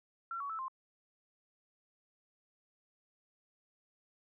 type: tone with pitch steps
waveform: sine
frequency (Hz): 1359 / 1125 / 1314 / 1052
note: F6 / C#6 / E6 / C6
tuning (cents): -48 / +25 / -6 / +9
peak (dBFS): -37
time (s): 0.31-0.682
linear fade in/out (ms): 2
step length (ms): 93
effects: none